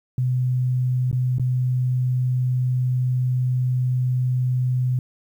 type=tone with dropouts; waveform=sine; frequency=126.5 Hz; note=B2; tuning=42 cents sharp; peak=-18 dBFS; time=0.18-4.99 s; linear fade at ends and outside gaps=2 ms; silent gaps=1.114-1.128 / 1.384-1.396 s; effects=9-bit